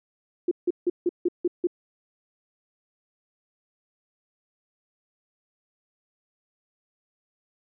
sine tone bursts, 352.1 Hz, F4, 14 cents sharp, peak -19 dBFS, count 7, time 0.48-1.671 s, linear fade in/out 5 ms, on 33 ms, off 160 ms, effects none

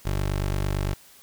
20% pulse tone, 48.85 Hz, G1, 5 cents flat, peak -19 dBFS, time 0.05-0.94 s, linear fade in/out 10 ms, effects white hiss -52 dBFS RMS until 1.22 s

